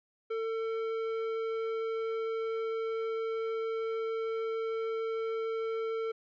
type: tone with tanh clipping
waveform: triangle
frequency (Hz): 448.9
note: A4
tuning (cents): +35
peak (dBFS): -33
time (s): 0.3-6.12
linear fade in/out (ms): 10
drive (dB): 16
effects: none